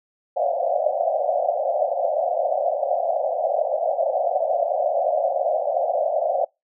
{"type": "band-pass noise", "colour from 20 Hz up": "white", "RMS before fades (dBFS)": -22, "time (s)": [0.36, 6.45], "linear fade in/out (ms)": 10, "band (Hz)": [540, 740], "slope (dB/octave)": 96, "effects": ["noise-tail reverb RT60 0.2 s tail -25 dB re dry"]}